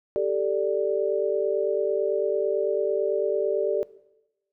sine chord, G suspended second, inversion none, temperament just, 392 / 441 / 588 Hz, G4 / A4 / D5, 0 / +4 / +2 cents, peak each -26 dBFS, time 0.16-3.83 s, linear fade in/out 0 ms, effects noise-tail reverb RT60 0.9 s tail -19 dB re dry

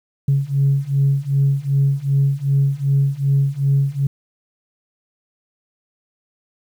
sine beating tone pair, 137.3 / 139.9 Hz, C#3 / C#3, -16 / +16 cents, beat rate 2.6 Hz, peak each -17 / -16 dBFS, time 0.28-4.07 s, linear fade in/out 5 ms, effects tanh soft clip ceiling -8 dBFS + 8-bit

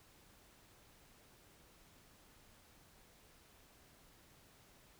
silence, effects pink hiss -65 dBFS RMS until 4.99 s

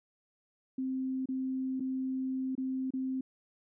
sine tone with dropouts, 261.6 Hz, C4, in tune, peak -31 dBFS, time 0.78-3.21 s, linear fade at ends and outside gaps 5 ms, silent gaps 1.258-1.287 / 1.798-1.804 / 2.553-2.578 / 2.906-2.936 s, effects none

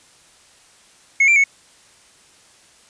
triangle tone with pitch steps, 2183 / 2355 / 2207 Hz, C#7 / D7 / C#7, -27 / +4 / -8 cents, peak -9 dBFS, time 1.2-1.44 s, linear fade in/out 5 ms, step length 80 ms, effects white hiss -51 dBFS RMS until 2.89 s + resampled to 22050 Hz

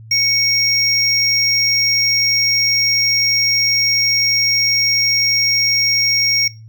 triangle tone pair together, 2217 / 5586 Hz, C#7 / F8, 0 / -1 cents, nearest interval octave + major third, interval 1599 cents, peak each -17 / -12 dBFS, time 0.11-6.48 s, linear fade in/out 5 ms, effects noise-tail reverb RT60 0.3 s tail -23 dB re dry + added 111 Hz sine -35 dBFS peak until 6.68 s

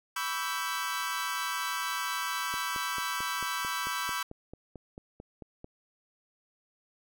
sawtooth chord, C# half-diminished seventh, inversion third, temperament equal with one note detuned, 987.8 / 1134.6 / 1318.5 / 1568 Hz, B5 / C#6 / E6 / G6, 0 / +40 / 0 / 0 cents, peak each -33 dBFS, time 0.16-4.23 s, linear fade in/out 5 ms
click train, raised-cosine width 2 ms, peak -30 dBFS, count 15, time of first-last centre 2.54-5.644 s, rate 4.51 Hz
effects none

